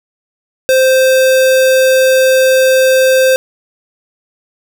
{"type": "tone", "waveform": "square", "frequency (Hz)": 522, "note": "C5", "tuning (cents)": -4, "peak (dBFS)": -7, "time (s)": [0.69, 3.36], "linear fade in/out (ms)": 0, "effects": []}